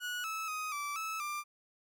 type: tone with pitch steps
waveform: 30% pulse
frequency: 1463 / 1303 / 1253 / 1162 / 1303 / 1188 Hz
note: F#6 / E6 / D#6 / D6 / E6 / D6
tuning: -20 / -20 / +12 / -19 / -20 / +20 cents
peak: -33 dBFS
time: 0-1.44 s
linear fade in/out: 50 ms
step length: 240 ms
effects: none